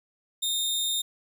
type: tone with amplitude modulation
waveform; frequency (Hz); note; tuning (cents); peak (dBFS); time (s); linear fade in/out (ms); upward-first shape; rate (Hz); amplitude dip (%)
sawtooth; 3668; A#7; -29; -21; 0.42-1.02; 10; sine; 277; 30
effects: none